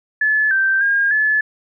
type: tone with pitch steps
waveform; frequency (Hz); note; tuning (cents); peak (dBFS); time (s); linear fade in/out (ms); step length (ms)
sine; 1725 / 1563 / 1619 / 1724; A6 / G6 / G#6 / A6; -35 / -6 / -45 / -36; -13; 0.21-1.41; 5; 300
effects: none